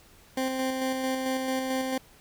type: tone with tremolo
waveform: 20% pulse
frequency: 261.6 Hz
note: C4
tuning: in tune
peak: -21 dBFS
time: 0.37-1.98 s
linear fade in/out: 5 ms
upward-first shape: square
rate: 4.5 Hz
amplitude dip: 30%
effects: pink hiss -56 dBFS RMS until 2.2 s